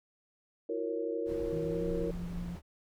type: chord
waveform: sine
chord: F# dominant seventh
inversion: third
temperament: equal with one note detuned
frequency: 329.6 / 361.3 / 466.2 / 554.4 Hz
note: E4 / F#4 / A#4 / C#5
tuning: 0 / -41 / 0 / 0 cents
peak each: -38 / -40 / -34 / -40 dBFS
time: 0.69-2.11 s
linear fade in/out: 5 ms
type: noise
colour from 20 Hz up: brown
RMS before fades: -42 dBFS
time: 1.25-2.62 s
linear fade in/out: 50 ms
type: tone with pitch glide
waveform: sine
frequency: 161.2 to 173.77 Hz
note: E3 to F3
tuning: -38 to -8 cents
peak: -37 dBFS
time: 1.52-2.56 s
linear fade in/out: 10 ms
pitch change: +130 cents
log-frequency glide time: 1.65-1.81 s
effects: none